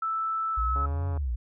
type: tone with pitch glide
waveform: sine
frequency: 1318.5 to 1296.6 Hz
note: E6 to E6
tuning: 0 to -29 cents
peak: -26 dBFS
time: 0.02-0.86 s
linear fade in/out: 5 ms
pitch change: -29 cents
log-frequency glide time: 0.53-0.62 s
type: exponential two-way sweep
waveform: sine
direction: up then down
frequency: 54.9 to 92.5 to 54.9 Hz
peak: -26 dBFS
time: 0.57-1.36 s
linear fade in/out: 10 ms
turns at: 1.08 s
type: click train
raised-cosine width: 1 ms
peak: -27 dBFS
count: 59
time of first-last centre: 0.76-1.174 s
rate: 140 Hz
effects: none